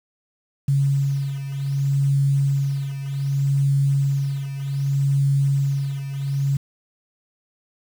sine beating tone pair, 138.59 / 139.24 Hz, C#3 / C#3, 0 / +8 cents, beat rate 0.65 Hz, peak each -19 / -24 dBFS, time 0.68-6.57 s, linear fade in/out 5 ms, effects 7-bit

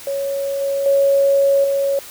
sine tone with level steps, 554.4 Hz, C#5, in tune, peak -19 / -17 / -11 / -15 dBFS, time 0.07-1.99 s, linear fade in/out 2 ms, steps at 0.61 / 0.86 / 1.64 s, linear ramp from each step 2 ms, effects white hiss -37 dBFS RMS until 2.1 s

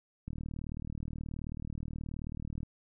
click train, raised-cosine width 5 ms, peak -27 dBFS, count 92, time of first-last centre 0.28-2.631 s, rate 38.7 Hz, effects none

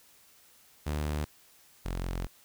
sawtooth tone pair in turn, 75 / 44.26 Hz, D2 / F1, +37 / +24 cents, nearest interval major sixth, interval 913 cents, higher first, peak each -26 / -28 dBFS, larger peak first, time 0.86-1.25 / 1.85-2.27 s, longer second, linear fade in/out 10 ms, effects white hiss -60 dBFS RMS until 2.44 s

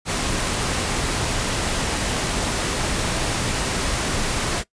pink noise, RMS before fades -23 dBFS, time 0.05-4.64 s, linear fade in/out 50 ms, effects noise-tail reverb RT60 0.1 s tail -19 dB re dry + resampled to 22050 Hz

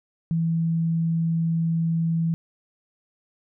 sine tone, 164.81 Hz, E3, in tune, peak -20 dBFS, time 0.31-2.34 s, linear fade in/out 0 ms, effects none

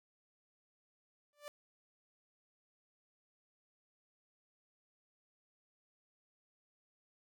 sawtooth tone with exponential growth, 587.3 Hz, D5, in tune, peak -38 dBFS, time 1.33-1.48 s, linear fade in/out 0 ms, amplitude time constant 31 ms, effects none

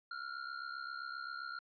square ring-modulated tone, 1396.9 Hz, F6, in tune, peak -39 dBFS, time 0.11-1.59 s, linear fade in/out 0 ms, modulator 33.8 Hz, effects resampled to 11025 Hz

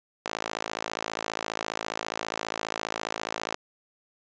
sawtooth tone with high-pass filter, 54.8 Hz, A1, 6 cents flat, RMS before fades -34 dBFS, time 0.25-3.56 s, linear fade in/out 5 ms, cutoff 620 Hz, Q 0.81, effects resampled to 16000 Hz + 9-bit

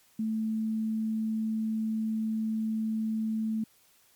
sine tone, 220 Hz, A3, in tune, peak -27 dBFS, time 0.19-3.64 s, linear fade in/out 5 ms, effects white hiss -63 dBFS RMS until 4.15 s + MP3 96 kbps

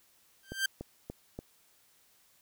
sawtooth tone with exponential growth, 1571 Hz, G6, 3 cents sharp, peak -21 dBFS, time 0.43-0.66 s, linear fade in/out 5 ms, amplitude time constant 50 ms
click train, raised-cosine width 2 ms, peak -26 dBFS, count 4, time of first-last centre 0.52-1.39 s, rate 3.45 Hz
effects white hiss -66 dBFS RMS until 2.41 s

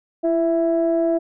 sine tone pair together, 335.2 / 660.4 Hz, E4 / E5, +29 / +3 cents, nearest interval octave, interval 1174 cents, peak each -18 dBFS, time 0.23-1.19 s, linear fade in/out 20 ms, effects tanh soft clip ceiling -10 dBFS

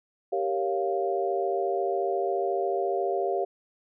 sine chord, G half-diminished seventh, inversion none, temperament equal, 392 / 466.2 / 554.4 / 698.5 Hz, G4 / Bb4 / Db5 / F5, 0 / 0 / 0 / 0 cents, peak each -28 / -33 / -32 / -29 dBFS, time 0.32-3.45 s, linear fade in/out 10 ms, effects none

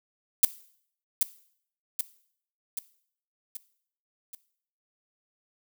violet noise with echo, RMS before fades -17 dBFS, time 0.43-0.45 s, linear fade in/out 2 ms, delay 780 ms, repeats 5, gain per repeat -5 dB, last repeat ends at 4.35 s, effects noise-tail reverb RT60 0.6 s tail -17 dB re dry

